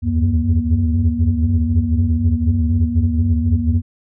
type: tone cluster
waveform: sine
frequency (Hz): 76.4 / 82.1 / 90.6 / 94.6 / 237.9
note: D#2 / E2 / F#2 / F#2 / A#3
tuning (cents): -31 / -6 / -36 / +39 / +35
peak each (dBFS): -19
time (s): 0.02-3.82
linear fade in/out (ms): 50
effects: tanh soft clip ceiling -5 dBFS